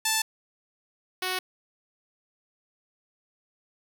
5% pulse tone pair in turn, 880 / 370 Hz, A5 / F#4, 0 / 0 cents, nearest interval octave + minor third, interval 1500 cents, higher first, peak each -11 / -16 dBFS, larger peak first, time 0.05-0.22 / 1.22-1.39 s, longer neither, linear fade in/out 5 ms, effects none

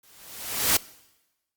white noise with exponential growth, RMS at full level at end -18 dBFS, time 0.03-0.77 s, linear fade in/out 5 ms, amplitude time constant 160 ms, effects noise-tail reverb RT60 1.0 s tail -21 dB re dry + Opus 48 kbps

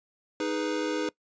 square chord, G# minor, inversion second, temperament equal, 311.1 / 415.3 / 493.9 Hz, D#4 / G#4 / B4, 0 / 0 / 0 cents, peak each -31 / -34 / -33 dBFS, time 0.4-1.09 s, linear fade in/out 2 ms, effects noise-tail reverb RT60 0.1 s tail -22 dB re dry + resampled to 16000 Hz

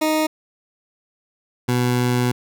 20% pulse tone pair in turn, 311.1 / 123.46 Hz, D#4 / B2, 0 / 0 cents, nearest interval octave + major third, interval 1600 cents, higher first, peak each -12 dBFS, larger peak neither, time 0.01-0.27 / 1.68-2.32 s, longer second, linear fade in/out 10 ms, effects none

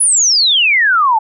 sine exponential sweep, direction down, 10548 to 842 Hz, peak -8 dBFS, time 0-1.19 s, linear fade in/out 10 ms, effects none

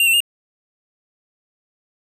square tone with pitch steps, 2781 / 2695 / 2826 Hz, F7 / E7 / F7, -8 / +38 / +20 cents, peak -13 dBFS, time 0-0.204 s, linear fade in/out 2 ms, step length 68 ms, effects none

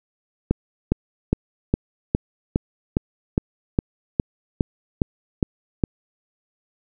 click train, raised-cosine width 3 ms, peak -4 dBFS, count 14, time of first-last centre 0.51-5.838 s, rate 2.44 Hz, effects none

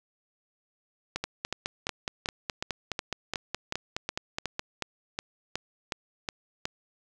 two click trains, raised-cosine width 0.2 ms, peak -13 / -13 dBFS, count 16 / 17, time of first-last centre 1.16-6.655 / 1.24-4.594 s, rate 2.73 / 4.77 Hz, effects none

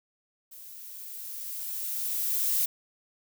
violet noise with level ramp, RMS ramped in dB -47 to -25 dBFS, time 0.51-2.66 s, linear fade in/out 10 ms, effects none

